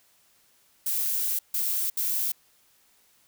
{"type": "noise bursts at uneven times", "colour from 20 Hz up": "violet", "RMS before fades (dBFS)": -27, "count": 3, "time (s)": [[0.86, 1.39], [1.54, 1.9], [1.97, 2.32]], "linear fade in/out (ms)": 5, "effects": ["white hiss -63 dBFS RMS until 3.27 s"]}